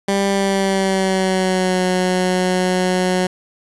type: tone with pitch glide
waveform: 15% pulse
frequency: 197.6 to 183.31 Hz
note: G3 to F#3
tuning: +14 to -16 cents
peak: -9 dBFS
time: 0.08-3.27 s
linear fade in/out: 5 ms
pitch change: -130 cents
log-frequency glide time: 0.28-1.83 s
effects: resampled to 24000 Hz + 7-bit